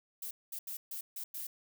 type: noise bursts at uneven times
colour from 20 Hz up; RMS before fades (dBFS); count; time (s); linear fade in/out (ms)
violet; -41; 6; 0.22-0.31 / 0.52-0.59 / 0.67-0.77 / 0.91-1.01 / 1.16-1.24 / 1.34-1.47; 5
effects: none